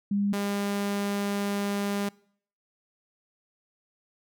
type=tone pair in turn; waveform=sine / sawtooth; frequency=201.7 / 201.7 Hz; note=G3 / G3; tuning=+50 / +50 cents; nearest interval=unison; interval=0 cents; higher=neither; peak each=-23 dBFS; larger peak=neither; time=0.11-0.33 / 0.33-2.09 s; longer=second; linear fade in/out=5 ms; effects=noise-tail reverb RT60 0.6 s tail -24 dB re dry